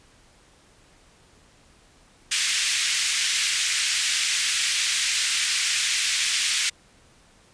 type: band-pass noise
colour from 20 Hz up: pink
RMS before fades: -24 dBFS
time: 2.31-6.7 s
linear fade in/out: 10 ms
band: 2000 to 9200 Hz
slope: 24 dB/octave
effects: pink hiss -56 dBFS RMS until 7.53 s + resampled to 22050 Hz